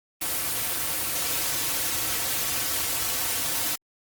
white noise with comb filter, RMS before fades -27 dBFS, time 0.21-3.76 s, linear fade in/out 10 ms, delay 4.9 ms, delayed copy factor -0.65, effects Opus 24 kbps

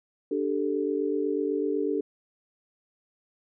sine chord, D suspended fourth, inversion none, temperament equal, 293.7 / 392 / 440 Hz, D4 / G4 / A4, 0 / 0 / 0 cents, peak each -29 dBFS, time 0.31-2.01 s, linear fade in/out 5 ms, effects none

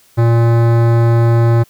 sine tone with hard clipping, 116.5 Hz, A#2, 1 cent flat, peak -10 dBFS, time 0.17-1.64 s, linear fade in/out 20 ms, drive 18 dB, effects white hiss -50 dBFS RMS until 1.69 s

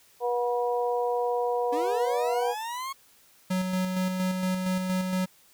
harmonic tone, 242.2 Hz, B3, 34 cents flat, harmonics 2 / 3 / 4, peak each -26 / -30 / -32 dBFS, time 0.2-2.55 s, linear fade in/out 50 ms
40% pulse linear sweep, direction up, 276.1 to 1103 Hz, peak -31 dBFS, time 1.72-2.93 s, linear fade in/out 10 ms
square tone with tremolo, 185.3 Hz, F#3, 3 cents sharp, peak -25 dBFS, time 3.5-5.26 s, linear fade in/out 10 ms, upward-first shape square, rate 4.3 Hz, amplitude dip 35%
effects white hiss -59 dBFS RMS until 5.53 s

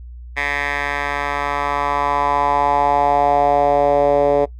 10% pulse tone with band-pass filter sweep, 143.4 Hz, D3, 41 cents flat, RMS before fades -17 dBFS, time 0.36-4.46 s, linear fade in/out 20 ms, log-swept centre 1900 to 510 Hz, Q 3.3, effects noise-tail reverb RT60 0.1 s tail -19 dB re dry + added 60 Hz sine -32 dBFS peak until 4.59 s

